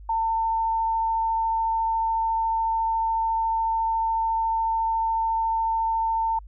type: tone with vibrato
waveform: sine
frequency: 900 Hz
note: A5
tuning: 39 cents sharp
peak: -21 dBFS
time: 0.09-6.39 s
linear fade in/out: 5 ms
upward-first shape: sine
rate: 14 Hz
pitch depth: 9 cents each way
effects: added 50 Hz sine -40 dBFS peak until 6.47 s